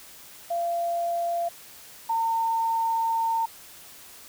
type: tone pair in turn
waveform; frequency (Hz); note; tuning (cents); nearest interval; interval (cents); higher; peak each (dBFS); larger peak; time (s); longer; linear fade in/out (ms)
sine; 686 / 908.9; F5 / A#5; -31 / -44; perfect fourth; 487; second; -24 / -22; second; 0.5-1.49 / 2.09-3.46; second; 10
effects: white hiss -47 dBFS RMS until 4.28 s